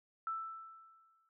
sine tone with exponential decay, 1324 Hz, E6, 7 cents sharp, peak -34 dBFS, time 0.27-1.29 s, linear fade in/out 1 ms, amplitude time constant 220 ms, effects none

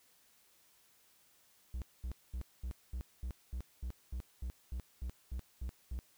triangle tone bursts, 61.74 Hz, B1, in tune, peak -35 dBFS, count 15, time 1.74-5.99 s, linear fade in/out 0 ms, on 78 ms, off 220 ms, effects white hiss -68 dBFS RMS until 6.17 s

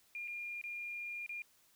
sine tone with dropouts, 2411 Hz, D7, 45 cents sharp, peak -40 dBFS, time 0.15-1.42 s, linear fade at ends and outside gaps 1 ms, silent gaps 0.276-0.28 / 0.614-0.639 / 1.263-1.293 s, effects white hiss -69 dBFS RMS until 1.75 s

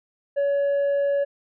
sine tone with tanh clipping, 564 Hz, C#5, 30 cents sharp, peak -20 dBFS, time 0.36-1.25 s, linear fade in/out 20 ms, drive 3 dB, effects none

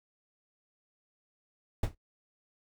brown noise with exponential decay, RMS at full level -22 dBFS, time 1.83-1.95 s, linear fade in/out 5 ms, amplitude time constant 24 ms, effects noise-tail reverb RT60 0.1 s tail -17 dB re dry

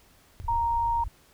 pink low-pass noise, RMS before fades -35 dBFS, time 0.4-1.08 s, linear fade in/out 0 ms, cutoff 100 Hz, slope 48 dB/octave
sine tone, 932.3 Hz, A#5, in tune, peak -23 dBFS, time 0.48-1.04 s, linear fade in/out 5 ms
effects pink hiss -59 dBFS RMS until 1.33 s

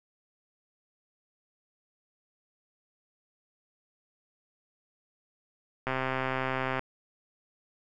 click train, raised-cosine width 0.5 ms, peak -15 dBFS, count 122, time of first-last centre 5.87-6.794 s, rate 131 Hz, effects none

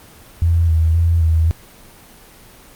sine tone with vibrato, 82.41 Hz, E2, in tune, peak -11 dBFS, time 0.42-1.51 s, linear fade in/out 0 ms, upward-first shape square, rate 1.9 Hz, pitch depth 33 cents each way, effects pink hiss -43 dBFS RMS until 2.75 s + Opus 24 kbps

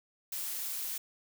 blue noise, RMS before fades -37 dBFS, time 0.32-0.98 s, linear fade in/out 5 ms, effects none

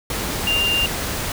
sine tone in noise, 2794 Hz, F7, in tune, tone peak -17 dBFS, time 0.47-0.86 s, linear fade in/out 2 ms, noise pink, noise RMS -25 dBFS, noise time 0.1-1.32 s, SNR +5 dB, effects none

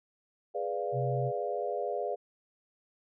sine chord, G# diminished seventh, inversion none, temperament equal, 415.3 / 493.9 / 587.3 / 698.5 Hz, G#4 / B4 / D5 / F5, 0 / 0 / 0 / 0 cents, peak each -36 dBFS, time 0.54-2.16 s, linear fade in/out 20 ms
sine tone, 130 Hz, C3, 11 cents flat, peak -30 dBFS, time 0.92-1.32 s, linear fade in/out 50 ms
effects none

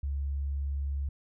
sine tone, 69.9 Hz, C#2, 15 cents sharp, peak -29 dBFS, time 0.03-1.09 s, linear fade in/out 5 ms, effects none

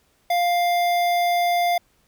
square tone with notch filter, 700 Hz, F5, 4 cents sharp, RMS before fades -20 dBFS, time 0.3-1.78 s, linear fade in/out 5 ms, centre 7800 Hz, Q 0.99, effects pink hiss -63 dBFS RMS until 2.07 s

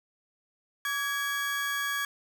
35% pulse tone pair together, 1145.2 / 1661.2 Hz, D6 / G#6, -44 / 0 cents, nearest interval tritone, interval 644 cents, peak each -33 / -28 dBFS, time 0.85-2.05 s, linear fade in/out 2 ms, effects none

